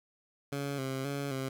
15% pulse tone with vibrato, 136.9 Hz, C#3, 21 cents flat, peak -27 dBFS, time 0.52-1.49 s, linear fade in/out 5 ms, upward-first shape square, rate 1.9 Hz, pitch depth 49 cents each way, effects none

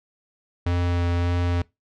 square tone with vibrato, 87.31 Hz, F2, in tune, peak -21 dBFS, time 0.66-1.62 s, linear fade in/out 5 ms, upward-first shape sine, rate 1.7 Hz, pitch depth 11 cents each way, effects noise-tail reverb RT60 0.2 s tail -22 dB re dry + low-pass 4000 Hz 12 dB/octave

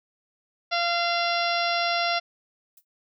harmonic tone, 689 Hz, F5, 24 cents flat, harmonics 1 / 2 / 3 / 4 / 5 / 6 / 7 / 8, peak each -26 / -29 / -31 / -32 / -33 / -34 / -34 / -35 dBFS, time 0.71-2.2 s, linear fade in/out 20 ms
violet noise with exponential decay, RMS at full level -46 dBFS, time 2.77-2.85 s, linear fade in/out 5 ms, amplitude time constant 16 ms
effects none

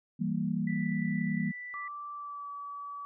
sine chord, E diminished, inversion none, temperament equal, 164.81 / 196 / 233.1 Hz, E3 / G3 / Bb3, 0 / 0 / 0 cents, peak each -33 / -32 / -33 dBFS, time 0.19-1.52 s, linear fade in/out 20 ms
sine tone, 1975.5 Hz, B6, in tune, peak -39 dBFS, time 0.67-1.88 s, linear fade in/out 5 ms
sine tone with pitch glide, 1168 to 1145.3 Hz, D6 to D6, -10 to -44 cents, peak -38 dBFS, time 1.74-3.05 s, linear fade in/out 0 ms, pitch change -34 cents, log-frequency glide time 2.13-2.5 s
effects none

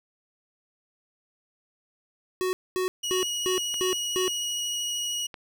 square tone bursts, 370 Hz, F#4, in tune, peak -25 dBFS, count 6, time 2.41-4.28 s, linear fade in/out 0 ms, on 120 ms, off 230 ms
25% pulse tone with vibrato, 2905 Hz, F#7, 32 cents flat, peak -24 dBFS, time 3.03-5.27 s, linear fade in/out 10 ms, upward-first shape triangle, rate 13 Hz, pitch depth 11 cents each way
clicks, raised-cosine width 0.3 ms, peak -23 dBFS, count 2, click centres 3.742 / 5.342 s
effects none

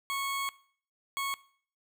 20% pulse tone bursts at uneven times, 1102 Hz, C#6, 11 cents flat, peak -26 dBFS, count 2, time 0.1-0.49 / 1.17-1.34 s, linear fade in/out 0 ms, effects noise-tail reverb RT60 0.5 s tail -20 dB re dry

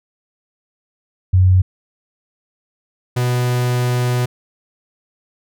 sine / 45% pulse tone pair in turn, 92.6 / 123.61 Hz, F#2 / B2, +2 / +2 cents, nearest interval perfect fourth, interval 500 cents, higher second, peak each -8 / -15 dBFS, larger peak first, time 1.33-1.62 / 3.16-4.26 s, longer second, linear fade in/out 10 ms, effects none

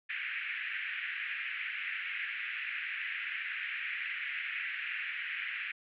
white band-pass noise, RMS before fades -38 dBFS, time 0.09-5.72 s, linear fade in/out 10 ms, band 1600 to 2600 Hz, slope 48 dB/octave, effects none

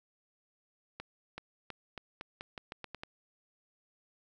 accelerating click train, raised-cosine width 0.3 ms, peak -25 dBFS, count 11, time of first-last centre 1-3.035 s, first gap 380 ms, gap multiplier 0.85, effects none

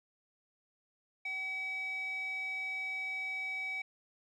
square tone with band-pass filter, 761 Hz, F#5, 48 cents sharp, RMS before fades -38 dBFS, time 1.25-3.82 s, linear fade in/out 5 ms, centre 2400 Hz, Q 6.4, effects none

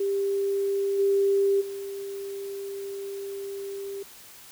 sine tone with level steps, 395.8 Hz, G4, 17 cents sharp, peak -23 / -19 / -32 dBFS, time 0-4.03 s, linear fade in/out 5 ms, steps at 0.98 / 1.6 s, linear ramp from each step 20 ms, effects white hiss -48 dBFS RMS until 4.51 s

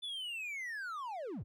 triangle linear sweep, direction down, 3520 to 55 Hz, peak -37 dBFS, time 0.02-1.44 s, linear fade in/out 20 ms, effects none

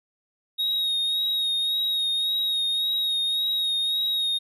triangle tone with vibrato, 3758 Hz, A#7, 13 cents sharp, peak -21 dBFS, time 0.58-4.39 s, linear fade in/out 20 ms, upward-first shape sine, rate 1.8 Hz, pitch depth 29 cents each way, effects none

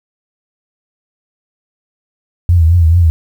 sine tone with vibrato, 84.1 Hz, E2, 35 cents sharp, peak -5 dBFS, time 2.49-3.1 s, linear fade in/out 0 ms, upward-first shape triangle, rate 4.6 Hz, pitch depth 110 cents each way, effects 7-bit

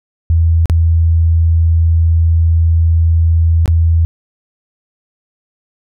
sine tone with dropouts, 82.41 Hz, E2, in tune, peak -7 dBFS, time 0.3-4.05 s, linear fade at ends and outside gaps 0 ms, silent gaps 0.657-0.698 / 3.658-3.678 s, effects none

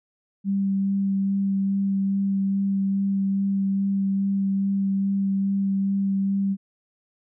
sine tone with vibrato, 196 Hz, G3, in tune, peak -20 dBFS, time 0.44-6.57 s, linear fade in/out 50 ms, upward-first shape sine, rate 2.4 Hz, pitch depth 10 cents each way, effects none

